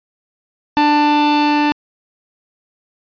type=tone pair together; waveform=45% pulse; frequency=295.8 / 887 Hz; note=D4 / A5; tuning=+13 / +14 cents; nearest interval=octave + perfect fifth; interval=1901 cents; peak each=-14 dBFS; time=0.77-1.72 s; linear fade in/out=0 ms; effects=resampled to 11025 Hz